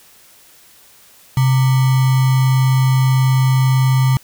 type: tone with sample-and-hold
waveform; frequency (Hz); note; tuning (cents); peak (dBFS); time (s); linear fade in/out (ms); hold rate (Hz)
sine; 130.81; C3; 0; -10; 1.37-4.17; 2; 1050
effects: white hiss -47 dBFS RMS until 4.23 s